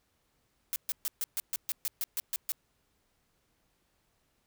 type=noise bursts; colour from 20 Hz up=blue; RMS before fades=-32 dBFS; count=12; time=0.73-2.52 s; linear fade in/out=0 ms; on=30 ms; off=130 ms; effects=pink hiss -74 dBFS RMS until 4.46 s